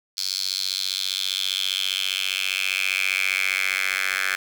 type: tone with high-pass filter sweep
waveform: 10% pulse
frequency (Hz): 95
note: F#2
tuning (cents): +46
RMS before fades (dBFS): -25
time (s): 0.17-4.36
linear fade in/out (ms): 10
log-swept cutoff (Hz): 4600 to 1800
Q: 5
effects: none

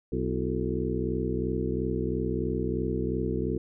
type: harmonic tone with a mistuned harmonic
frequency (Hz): 63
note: B1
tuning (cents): +35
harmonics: 1 / 2 / 3 / 4 / 5 / 6 / 7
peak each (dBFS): -34 / -34 / -34 / -34 / -34 / -34 / -34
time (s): 0.12-3.58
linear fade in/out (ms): 5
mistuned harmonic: 5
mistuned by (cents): +110
effects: none

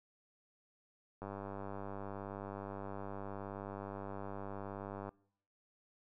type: click train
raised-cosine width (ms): 1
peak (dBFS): -30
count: 385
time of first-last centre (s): 1.22-5.091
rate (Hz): 99.2
effects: noise-tail reverb RT60 0.7 s tail -24 dB re dry

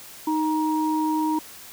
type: tone pair together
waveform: sine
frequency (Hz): 311.1 / 943.6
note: D#4 / A#5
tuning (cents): 0 / +21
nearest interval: octave + perfect fifth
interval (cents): 1921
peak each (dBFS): -22 / -25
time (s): 0.27-1.39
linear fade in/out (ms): 5
effects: white hiss -43 dBFS RMS until 1.72 s

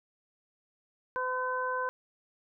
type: harmonic tone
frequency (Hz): 508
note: B4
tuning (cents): +49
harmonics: 1 / 2 / 3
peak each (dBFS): -35 / -32 / -35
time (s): 1.16-1.89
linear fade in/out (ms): 0
effects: none

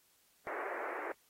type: band-pass noise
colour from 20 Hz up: pink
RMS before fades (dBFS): -41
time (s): 0.47-1.12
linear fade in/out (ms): 0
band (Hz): 350 to 2100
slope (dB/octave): 48
effects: white hiss -70 dBFS RMS until 1.29 s + AAC 48 kbps

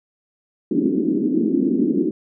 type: band-pass noise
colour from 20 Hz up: white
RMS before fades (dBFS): -19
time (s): 0.71-2.11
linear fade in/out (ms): 5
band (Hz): 200 to 350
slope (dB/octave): 48
effects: none

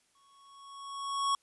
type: tone with exponential growth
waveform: square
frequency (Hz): 1108.7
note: C#6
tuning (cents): 0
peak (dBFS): -26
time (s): 0.15-1.35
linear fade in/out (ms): 2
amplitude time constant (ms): 260
effects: white hiss -71 dBFS RMS until 1.42 s + resampled to 24000 Hz

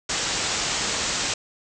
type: low-pass noise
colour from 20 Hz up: white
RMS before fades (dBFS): -26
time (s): 0.09-1.34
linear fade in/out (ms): 5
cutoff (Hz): 7900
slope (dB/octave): 96
effects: none

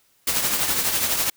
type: noise with tremolo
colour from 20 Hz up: white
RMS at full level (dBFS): -20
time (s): 0.27-1.3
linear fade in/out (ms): 5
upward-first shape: triangle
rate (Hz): 12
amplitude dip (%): 55
effects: white hiss -62 dBFS RMS until 1.36 s

